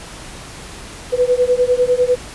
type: beating tone pair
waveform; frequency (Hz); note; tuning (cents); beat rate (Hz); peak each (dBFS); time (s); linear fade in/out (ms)
sine; 491.3 / 501.3; B4 / B4; -9 / +26; 10; -15; 1.12-2.16; 20
effects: pink hiss -34 dBFS RMS until 2.34 s + resampled to 24000 Hz